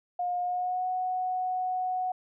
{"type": "tone with pitch glide", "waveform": "sine", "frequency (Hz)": [714, 737.9], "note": ["F5", "F#5"], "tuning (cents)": [38, -5], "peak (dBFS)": -27, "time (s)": [0.19, 2.12], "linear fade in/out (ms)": 5, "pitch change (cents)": 57, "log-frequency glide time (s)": [0.41, 0.87], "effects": []}